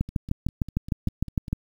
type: two click trains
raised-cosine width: 5 ms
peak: -24 / -11 dBFS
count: 8 / 11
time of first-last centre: 0.09-1.482 / 0.01-1.53 s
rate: 5.03 / 6.58 Hz
effects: 8-bit